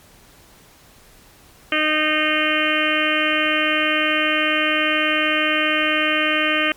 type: harmonic tone with a mistuned harmonic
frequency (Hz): 307.1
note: D#4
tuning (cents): -23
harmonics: 1 / 2 / 4 / 5 / 6 / 7 / 8 / 9 / 10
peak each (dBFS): -25 / -25 / -25 / -25 / -25 / -25 / -25 / -25 / -25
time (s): 1.72-6.72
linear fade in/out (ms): 2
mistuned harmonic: 5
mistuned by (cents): +19
effects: pink hiss -49 dBFS RMS until 6.76 s + MP3 96 kbps